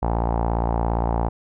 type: tone with low-pass filter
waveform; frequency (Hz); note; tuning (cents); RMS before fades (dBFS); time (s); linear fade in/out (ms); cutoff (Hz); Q
sawtooth; 57.4; A#1; -26; -22; 0.02-1.29; 10; 850; 4.5
effects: none